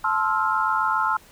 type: chord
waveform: sine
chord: F major seventh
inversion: first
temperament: just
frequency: 873.1 / 1047.7 / 1309.6 / 1396.9 Hz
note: A5 / C6 / E6 / F6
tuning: -14 / +2 / -12 / 0 cents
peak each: -25 dBFS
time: 0.04-1.17 s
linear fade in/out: 5 ms
effects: pink hiss -51 dBFS RMS until 1.31 s